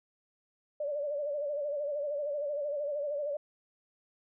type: tone with vibrato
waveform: sine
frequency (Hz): 581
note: D5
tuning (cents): -19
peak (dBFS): -31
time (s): 0.8-3.37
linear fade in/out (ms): 5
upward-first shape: sine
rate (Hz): 13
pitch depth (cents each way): 69
effects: none